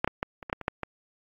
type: clicks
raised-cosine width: 0.5 ms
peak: -8 / -12 / -13 / -26 / -19 / -9 / -22 / -10 / -16 dBFS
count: 9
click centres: 0.045 / 0.076 / 0.229 / 0.428 / 0.498 / 0.529 / 0.613 / 0.681 / 0.833 s
effects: AAC 48 kbps